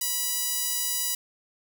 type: tone with high-pass filter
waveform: sawtooth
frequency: 979 Hz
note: B5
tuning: 15 cents flat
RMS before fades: -28 dBFS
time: 0.01-1.15 s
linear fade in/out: 5 ms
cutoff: 6600 Hz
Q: 0.63
effects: none